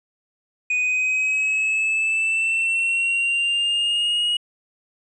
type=exponential sweep; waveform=triangle; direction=up; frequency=2480 to 2896 Hz; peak=-17 dBFS; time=0.7-4.37 s; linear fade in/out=5 ms; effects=resampled to 22050 Hz